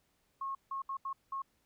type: tone bursts at uneven times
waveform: sine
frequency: 1086 Hz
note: C#6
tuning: 36 cents flat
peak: -35 dBFS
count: 5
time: 0.41-0.55 / 0.71-0.82 / 0.89-0.97 / 1.05-1.13 / 1.32-1.42 s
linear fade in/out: 5 ms
effects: pink hiss -75 dBFS RMS until 1.65 s